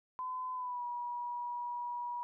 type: tone with pitch glide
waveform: sine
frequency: 1016 to 965.6 Hz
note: B5 to B5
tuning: +49 to -39 cents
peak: -36 dBFS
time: 0.19-2.23 s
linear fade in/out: 0 ms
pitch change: -88 cents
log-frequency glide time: 0.54-0.85 s
effects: none